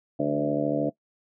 harmonic tone with a mistuned harmonic, 73.42 Hz, D2, in tune, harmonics 2 / 3 / 4 / 5 / 6 / 7 / 8 / 9, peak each -33 / -35 / -26 / -37 / -35 / -31 / -31 / -30 dBFS, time 0.19-0.9 s, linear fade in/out 10 ms, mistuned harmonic 3, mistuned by -17 cents, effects noise-tail reverb RT60 0.1 s tail -20 dB re dry

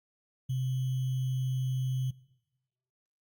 sine tone with sample-and-hold, 129.5 Hz, C3, 17 cents flat, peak -28 dBFS, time 0.49-2.11 s, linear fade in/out 10 ms, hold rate 3150 Hz, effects noise-tail reverb RT60 1.0 s tail -22 dB re dry + Opus 48 kbps

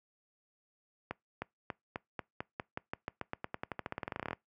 accelerating click train, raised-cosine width 0.5 ms, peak -21 dBFS, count 30, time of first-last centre 1.11-4.331 s, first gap 310 ms, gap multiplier 0.91, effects noise-tail reverb RT60 0.2 s tail -25 dB re dry + high-pass 80 Hz 12 dB/octave

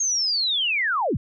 sine linear sweep, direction down, 6540 to 62.5 Hz, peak -20 dBFS, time 0-1.17 s, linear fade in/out 5 ms, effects none

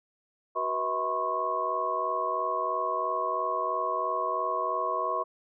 sine tone cluster, 374.7 / 487.3 / 643 / 1009 / 1092 Hz, F#4 / B4 / E5 / B5 / C#6, +22 / -23 / -43 / +37 / -26 cents, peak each -38 / -36 / -33 / -34 / -29 dBFS, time 0.55-5.24 s, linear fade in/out 20 ms, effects none

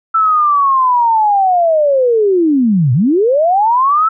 sine linear two-way sweep, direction down then up, 1332 to 114.5 to 1332 Hz, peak -8 dBFS, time 0.14-4.09 s, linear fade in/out 10 ms, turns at 2.93 s, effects none

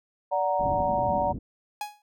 sine chord, D augmented, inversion none, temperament equal with one note detuned, 580.9 / 740 / 932.3 Hz, D5 / F#5 / A#5, -19 / 0 / 0 cents, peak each -27 dBFS, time 0.31-1.33 s, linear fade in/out 20 ms
white low-pass noise, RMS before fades -34 dBFS, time 0.59-1.39 s, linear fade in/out 10 ms, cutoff 280 Hz, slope 24 dB/octave
45% pulse tone with exponential decay, 834 Hz, G#5, 7 cents sharp, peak -27 dBFS, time 1.81-2.02 s, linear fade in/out 2 ms, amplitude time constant 44 ms
effects none

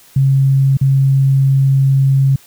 sine tone with dropouts, 135.7 Hz, C#3, 36 cents flat, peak -8 dBFS, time 0.16-2.36 s, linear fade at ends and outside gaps 5 ms, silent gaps 0.771-0.812 s, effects white hiss -45 dBFS RMS until 2.46 s

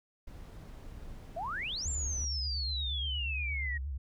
brown noise, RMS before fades -46 dBFS, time 0.27-2.25 s, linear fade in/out 5 ms
sine exponential two-way sweep, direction up then down, 622.3 to 7459 to 1864 Hz, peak -34 dBFS, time 1.36-3.78 s, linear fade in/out 10 ms, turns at 1.89 s
sine tone with vibrato, 69.3 Hz, C#2, in tune, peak -34 dBFS, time 1.85-3.98 s, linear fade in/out 10 ms, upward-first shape triangle, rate 8.5 Hz, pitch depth 160 cents each way
effects none

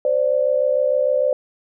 sine tone pair together, 519 / 585.6 Hz, C5 / D5, -14 / -5 cents, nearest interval major second, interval 209 cents, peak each -18 dBFS, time 0.05-1.33 s, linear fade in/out 2 ms, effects none

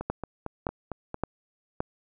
two click trains, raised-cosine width 1 ms, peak -19 / -13 dBFS, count 6 / 4, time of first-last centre 0.01-1.144 / 0.1-1.805 s, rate 4.41 / 1.76 Hz, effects none

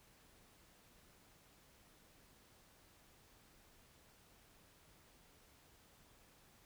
silence, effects pink hiss -67 dBFS RMS until 6.65 s

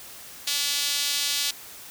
sawtooth tone with high-pass filter, 287.1 Hz, D4, 39 cents flat, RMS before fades -26 dBFS, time 0.47-1.51 s, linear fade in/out 5 ms, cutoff 3800 Hz, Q 1.5, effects white hiss -43 dBFS RMS until 1.9 s

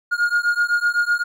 triangle beating tone pair, 1422 / 1429.9 Hz, F6 / F6, +31 / +40 cents, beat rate 7.9 Hz, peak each -18 dBFS, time 0.11-1.24 s, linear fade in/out 20 ms, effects none

